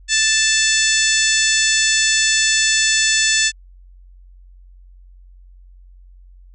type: harmonic tone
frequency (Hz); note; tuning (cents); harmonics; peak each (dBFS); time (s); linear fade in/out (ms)
880; A5; 0; 2 / 3 / 4 / 5 / 6 / 7 / 8 / 9; -19 / -22 / -21 / -24 / -23 / -23 / -22 / -23; 0.08-3.52; 50
effects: added 45 Hz sine -41 dBFS peak until 6.54 s